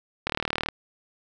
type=click train; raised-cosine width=0.3 ms; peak=-9 dBFS; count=17; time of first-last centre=0.27-0.687 s; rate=38.4 Hz; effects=none